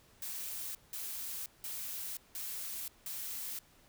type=noise bursts; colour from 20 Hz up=blue; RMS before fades=-41 dBFS; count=5; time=0.22-3.59 s; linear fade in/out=2 ms; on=530 ms; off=180 ms; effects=pink hiss -64 dBFS RMS until 3.88 s